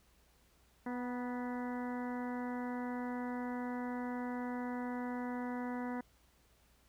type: harmonic tone with a mistuned harmonic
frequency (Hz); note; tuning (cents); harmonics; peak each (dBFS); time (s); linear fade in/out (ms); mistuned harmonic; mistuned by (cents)
246.9; B3; 0; 1 / 2 / 3 / 4 / 5 / 6 / 7 / 8; -38 / -46 / -47 / -47 / -55 / -53 / -54 / -54; 0.86-6.01; 5; 4; -22
effects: added 60 Hz sine -70 dBFS peak until 6.88 s + pink hiss -70 dBFS RMS until 6.88 s